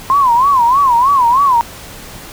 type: tone with vibrato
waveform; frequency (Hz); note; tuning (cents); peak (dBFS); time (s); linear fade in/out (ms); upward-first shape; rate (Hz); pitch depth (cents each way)
sine; 1031; C6; -26; -7; 0.1-1.61; 0; sine; 3.2; 180
effects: pink hiss -32 dBFS RMS until 2.32 s